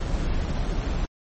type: noise with sample-and-hold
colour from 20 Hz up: brown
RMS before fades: -25 dBFS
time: 0-1.06 s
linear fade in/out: 10 ms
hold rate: 4900 Hz
effects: MP3 32 kbps